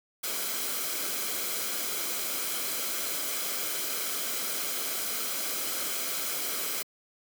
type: noise with comb filter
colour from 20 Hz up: white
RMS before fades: -32 dBFS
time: 0.23-6.83 s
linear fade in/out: 10 ms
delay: 1.1 ms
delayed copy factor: -0.5
effects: high-pass 200 Hz 12 dB/octave